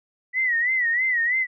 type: tone with vibrato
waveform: sine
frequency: 1955 Hz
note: B6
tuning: 18 cents flat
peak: -19 dBFS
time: 0.33-1.47 s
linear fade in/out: 50 ms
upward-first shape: sine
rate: 3.1 Hz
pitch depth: 110 cents each way
effects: none